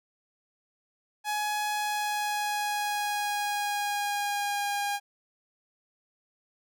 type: tone with pitch glide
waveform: sawtooth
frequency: 840 to 812.3 Hz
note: G#5 to G#5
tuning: +19 to -39 cents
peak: -24 dBFS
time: 1.24-5 s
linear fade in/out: 50 ms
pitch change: -58 cents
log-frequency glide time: 1.71-4.71 s
effects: none